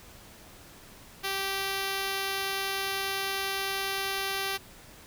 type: tone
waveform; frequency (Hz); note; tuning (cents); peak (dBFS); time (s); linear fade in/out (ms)
5% pulse; 390; G4; -9; -18; 1.23-4.58; 20
effects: pink hiss -51 dBFS RMS until 5.06 s